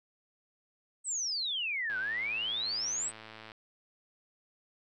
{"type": "exponential two-way sweep", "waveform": "sine", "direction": "down then up", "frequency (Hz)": [8372, 1465, 8372], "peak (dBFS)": -31, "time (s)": [1.04, 3.12], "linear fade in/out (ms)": 50, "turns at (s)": 1.98}
{"type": "click train", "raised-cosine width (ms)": 0.3, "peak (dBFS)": -31, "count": 179, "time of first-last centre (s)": [1.9, 3.518], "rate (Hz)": 110}
{"effects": []}